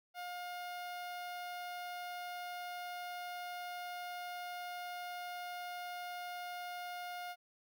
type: tone with notch filter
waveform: sawtooth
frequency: 712 Hz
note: F5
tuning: 33 cents sharp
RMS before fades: -44 dBFS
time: 0.14-7.36 s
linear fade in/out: 50 ms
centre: 7500 Hz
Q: 1.2
effects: none